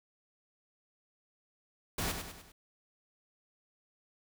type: noise with echo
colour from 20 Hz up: pink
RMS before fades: -34 dBFS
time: 1.98-2.12 s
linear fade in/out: 5 ms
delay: 100 ms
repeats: 4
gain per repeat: -6 dB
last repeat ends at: 2.52 s
effects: none

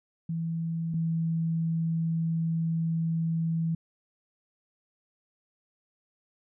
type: tone pair in turn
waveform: sine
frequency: 164.81 / 163.96 Hz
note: E3 / E3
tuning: 0 / -9 cents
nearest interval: unison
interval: 9 cents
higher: first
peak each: -28 / -25 dBFS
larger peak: second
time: 0.29-0.94 / 0.94-3.75 s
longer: second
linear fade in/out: 5 ms
effects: none

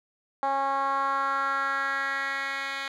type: tone with band-pass filter sweep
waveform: 10% pulse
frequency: 273.8 Hz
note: C#4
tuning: 21 cents flat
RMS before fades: -28 dBFS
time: 0.43-2.88 s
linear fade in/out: 0 ms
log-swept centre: 840 to 2600 Hz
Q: 3
effects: none

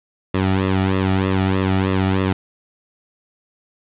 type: tone with flanger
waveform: sawtooth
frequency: 95.1 Hz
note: F#2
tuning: 48 cents sharp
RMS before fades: -18 dBFS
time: 0.34-2.33 s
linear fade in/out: 5 ms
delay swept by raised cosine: 1.3 to 1.94 ms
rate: 3.2 Hz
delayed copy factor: -0.9
effects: resampled to 8000 Hz + 7-bit

